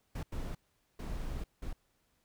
brown noise bursts at uneven times, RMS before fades -38 dBFS, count 4, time 0.15-0.23 / 0.32-0.55 / 0.99-1.44 / 1.62-1.73 s, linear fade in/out 5 ms, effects pink hiss -75 dBFS RMS until 2.24 s

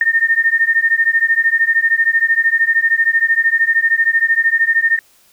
sine beating tone pair, 1817 / 1830 Hz, A#6 / A#6, -45 / -32 cents, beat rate 13 Hz, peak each -14 dBFS, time 0.01-4.99 s, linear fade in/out 2 ms, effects white hiss -52 dBFS RMS until 5.32 s

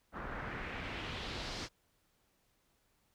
pink noise with low-pass filter sweep, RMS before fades -42 dBFS, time 0.12-1.69 s, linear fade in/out 50 ms, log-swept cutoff 1300 to 5400 Hz, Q 2, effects pink hiss -75 dBFS RMS until 3.14 s

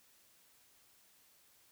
silence, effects white hiss -67 dBFS RMS until 1.71 s

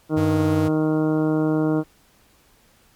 harmonic tone, 155.56 Hz, D#3, in tune, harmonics 1 / 2 / 3 / 4 / 5 / 6 / 7 / 8 / 9, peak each -24 / -19 / -26 / -30 / -36 / -39 / -38 / -42 / -38 dBFS, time 0.09-1.84 s, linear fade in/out 50 ms
square tone, 98 Hz, G2, in tune, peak -24 dBFS, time 0.16-0.69 s, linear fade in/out 20 ms
effects pink hiss -57 dBFS RMS until 2.95 s + MP3 96 kbps

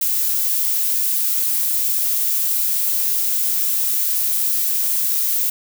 violet noise, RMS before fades -19 dBFS, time 0.01-5.5 s, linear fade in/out 5 ms, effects none

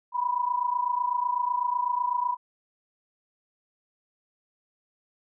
sine tone pair together, 974 / 1002 Hz, B5 / B5, -24 / +25 cents, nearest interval unison, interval 49 cents, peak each -26 / -28 dBFS, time 0.12-2.37 s, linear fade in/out 50 ms, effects none

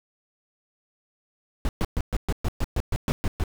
brown noise bursts, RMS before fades -23 dBFS, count 12, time 1.65-3.438 s, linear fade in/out 0 ms, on 39 ms, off 120 ms, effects none

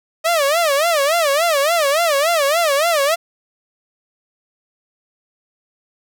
sawtooth tone with vibrato, 617 Hz, D#5, 15 cents flat, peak -10 dBFS, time 0.24-3.16 s, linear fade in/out 20 ms, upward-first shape sine, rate 3.5 Hz, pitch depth 200 cents each way, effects none

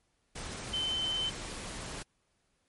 sine tone in noise, 3071 Hz, G7, 36 cents flat, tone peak -30 dBFS, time 0.73-1.3 s, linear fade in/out 10 ms, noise pink, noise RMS -41 dBFS, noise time 0.35-2.03 s, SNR +8 dB, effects pink hiss -75 dBFS RMS until 2.68 s + MP3 48 kbps

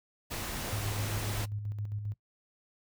pink noise, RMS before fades -37 dBFS, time 0.3-1.46 s, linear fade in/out 20 ms
sine tone with tremolo, 103.83 Hz, G#2, in tune, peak -32 dBFS, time 0.72-2.14 s, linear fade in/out 10 ms, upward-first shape square, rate 7.5 Hz, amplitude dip 45%
effects noise-tail reverb RT60 0.1 s tail -19 dB re dry

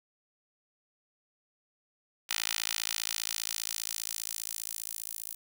10% pulse tone with high-pass filter sweep, 55 Hz, A1, in tune, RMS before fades -36 dBFS, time 2.29-5.35 s, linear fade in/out 10 ms, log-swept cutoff 2700 to 11000 Hz, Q 0.79, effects none

